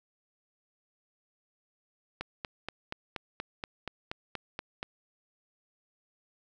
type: click train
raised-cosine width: 0.3 ms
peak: -19 dBFS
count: 12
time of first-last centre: 2.21-4.829 s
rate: 4.2 Hz
effects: none